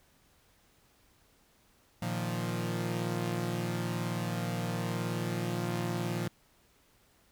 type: chord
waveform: sawtooth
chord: Bb suspended fourth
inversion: none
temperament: equal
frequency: 116.54 / 155.56 / 174.61 Hz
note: Bb2 / Eb3 / F3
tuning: 0 / 0 / 0 cents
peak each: -31 / -35 / -31 dBFS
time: 2.02-6.28 s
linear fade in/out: 5 ms
effects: pink hiss -66 dBFS RMS until 7.31 s